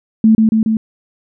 sine tone with echo, 220.4 Hz, A3, 3 cents sharp, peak -5 dBFS, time 0.24-0.35 s, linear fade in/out 2 ms, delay 140 ms, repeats 3, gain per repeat -2 dB, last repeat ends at 0.77 s, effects none

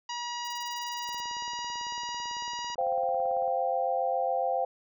harmonic tone, 960 Hz, B5, 49 cents flat, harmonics 1 / 2 / 3 / 4 / 5 / 6 / 7, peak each -35 / -43 / -41 / -47 / -42 / -45 / -49 dBFS, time 0.09-2.75 s, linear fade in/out 5 ms
violet noise bursts, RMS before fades -49 dBFS, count 15, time 0.45-1.202 s, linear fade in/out 0 ms, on 24 ms, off 28 ms
click train, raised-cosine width 1 ms, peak -37 dBFS, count 44, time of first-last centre 1.09-3.479 s, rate 18 Hz
sine chord, C suspended fourth, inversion none, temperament just, 523.3 / 697.7 / 784.9 Hz, C5 / F5 / G5, 0 / -2 / +2 cents, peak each -30 dBFS, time 2.78-4.65 s, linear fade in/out 5 ms
effects none

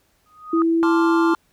sine tone with exponential growth, 1244.5 Hz, D#6, in tune, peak -18 dBFS, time 0.26-0.62 s, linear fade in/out 1 ms, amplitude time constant 78 ms
sine tone with pitch glide, 330 to 332.1 Hz, E4 to E4, +2 to +13 cents, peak -15 dBFS, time 0.53-1.34 s, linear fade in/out 5 ms, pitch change +11 cents, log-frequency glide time 0.7-0.85 s
triangle chord, D minor seventh, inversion second, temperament equal, 880 / 1046.5 / 1174.7 / 1396.9 Hz, A5 / C6 / D6 / F6, 0 / 0 / 0 / 0 cents, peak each -24 dBFS, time 0.83-1.35 s, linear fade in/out 0 ms
effects pink hiss -63 dBFS RMS until 1.52 s

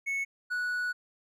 triangle tone pair in turn, 2205 / 1471.7 Hz, C#7 / F#6, -10 / -10 cents, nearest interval perfect fifth, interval 700 cents, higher first, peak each -27 dBFS, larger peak neither, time 0.06-0.25 / 0.5-0.93 s, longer second, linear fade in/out 20 ms, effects none

